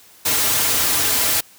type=noise with comb filter; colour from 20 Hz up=white; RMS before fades=-18 dBFS; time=0.25-1.41 s; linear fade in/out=10 ms; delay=5.4 ms; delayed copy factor=-0.65; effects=white hiss -48 dBFS RMS until 1.58 s + high-pass 60 Hz 12 dB/octave